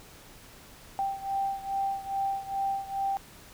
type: beating tone pair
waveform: sine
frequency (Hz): 784 / 786.4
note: G5 / G5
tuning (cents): 0 / +5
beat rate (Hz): 2.4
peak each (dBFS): -30 / -33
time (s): 0.99-3.17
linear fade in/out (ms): 0
effects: pink hiss -51 dBFS RMS until 3.53 s